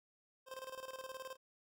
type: tone with tremolo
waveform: 25% pulse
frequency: 523.3 Hz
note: C5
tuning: in tune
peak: -40 dBFS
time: 0.46-1.37 s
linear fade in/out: 50 ms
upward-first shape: square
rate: 19 Hz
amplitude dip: 70%
effects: none